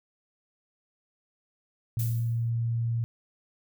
sine tone, 116.3 Hz, A#2, 4 cents flat, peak -25 dBFS, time 1.97-3.04 s, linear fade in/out 0 ms
violet noise with exponential decay, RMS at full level -34 dBFS, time 1.99-2.5 s, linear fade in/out 5 ms, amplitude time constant 110 ms
effects none

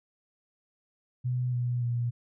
sine tone with pitch steps, 125 / 122.36 / 119.77 Hz, B2 / B2 / A#2, +21 / -16 / +47 cents, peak -26 dBFS, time 1.24-2.11 s, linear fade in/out 20 ms, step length 290 ms, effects none

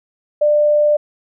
sine tone, 595 Hz, D5, 22 cents sharp, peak -10 dBFS, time 0.41-0.97 s, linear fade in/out 10 ms, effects none

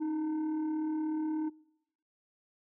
sine tone with frequency modulation, 311.8 Hz, D#4, 4 cents sharp, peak -28 dBFS, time 0-1.5 s, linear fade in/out 20 ms, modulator 587 Hz, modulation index 0.28, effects noise-tail reverb RT60 0.9 s tail -26 dB re dry + tanh soft clip ceiling -29 dBFS

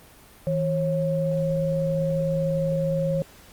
sine tone pair together, 161.6 / 543.6 Hz, E3 / C#5, -34 / -34 cents, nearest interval octave + major sixth, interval 2100 cents, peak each -24 dBFS, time 0.47-3.22 s, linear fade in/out 0 ms, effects pink hiss -50 dBFS RMS until 3.52 s + Opus 32 kbps

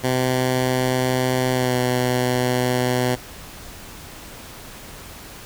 10% pulse tone with pitch glide, 127.9 to 125.27 Hz, C3 to B2, -39 to +25 cents, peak -10 dBFS, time 0.03-3.16 s, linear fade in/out 20 ms, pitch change -36 cents, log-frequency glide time 1.52-1.75 s, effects pink hiss -39 dBFS RMS until 5.45 s

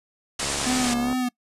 white low-pass noise, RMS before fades -28 dBFS, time 0.39-0.94 s, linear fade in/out 5 ms, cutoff 9300 Hz, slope 48 dB/octave
click train, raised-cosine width 1 ms, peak -18 dBFS, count 50, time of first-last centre 0.43-1.128 s, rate 70.2 Hz
square tone with vibrato, 246.9 Hz, B3, in tune, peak -23 dBFS, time 0.66-1.29 s, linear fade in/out 10 ms, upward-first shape sine, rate 2.5 Hz, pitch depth 55 cents each way
effects noise-tail reverb RT60 0.1 s tail -24 dB re dry + resampled to 32000 Hz

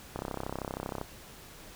click train, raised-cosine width 1 ms, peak -20 dBFS, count 29, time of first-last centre 0.16-1.014 s, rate 32.8 Hz, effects pink hiss -50 dBFS RMS until 1.75 s

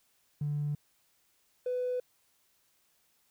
triangle tone pair in turn, 146.83 / 499 Hz, D3 / B4, 0 / +18 cents, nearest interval octave + major sixth, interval 2118 cents, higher second, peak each -26 / -26 dBFS, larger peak neither, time 0.41-0.75 / 1.66-2 s, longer neither, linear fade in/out 5 ms, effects tanh soft clip ceiling -27 dBFS + white hiss -71 dBFS RMS until 3.3 s

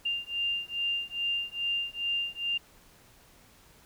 sine beating tone pair, 2794 / 2796.4 Hz, F7 / F7, 0 / +2 cents, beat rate 2.4 Hz, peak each -32 / -32 dBFS, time 0.05-2.58 s, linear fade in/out 10 ms, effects pink hiss -58 dBFS RMS until 3.85 s

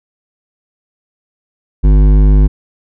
triangle tone with hard clipping, 50.4 Hz, G1, 49 cents sharp, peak -6 dBFS, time 1.83-2.48 s, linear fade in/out 20 ms, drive 16 dB, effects none

